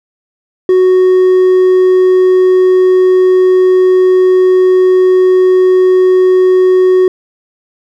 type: tone with hard clipping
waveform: triangle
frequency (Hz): 370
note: F#4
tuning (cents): 0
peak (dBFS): -5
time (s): 0.69-7.08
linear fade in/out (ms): 2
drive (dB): 5
effects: none